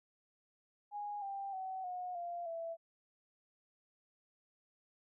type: tone with pitch steps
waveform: sine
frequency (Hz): 825 / 790 / 756.5 / 724.5 / 693.7 / 664.3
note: G#5 / G5 / F#5 / F#5 / F5 / E5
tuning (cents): -12 / +13 / +38 / -37 / -12 / +13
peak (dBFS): -39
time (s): 0.91-2.77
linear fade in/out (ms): 50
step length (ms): 310
effects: none